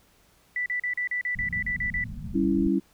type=tone bursts; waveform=sine; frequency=1975.5 Hz; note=B6; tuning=in tune; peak=-25 dBFS; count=11; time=0.56-2.04 s; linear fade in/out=2 ms; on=100 ms; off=38 ms
type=low-pass noise; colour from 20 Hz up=pink; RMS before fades=-36 dBFS; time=1.35-2.68 s; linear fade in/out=10 ms; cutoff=240 Hz; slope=96 dB/octave
type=chord; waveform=sine; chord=C# diminished; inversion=second; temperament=equal; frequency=196 / 277.2 / 329.6 Hz; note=G3 / C#4 / E4; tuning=0 / 0 / 0 cents; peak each=-25 dBFS; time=2.34-2.8 s; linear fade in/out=20 ms
effects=pink hiss -61 dBFS RMS until 2.93 s